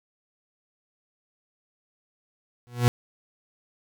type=tone with exponential growth; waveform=40% pulse; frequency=121.4 Hz; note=B2; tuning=29 cents flat; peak=-12 dBFS; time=2.67-2.88 s; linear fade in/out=0 ms; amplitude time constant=44 ms; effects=none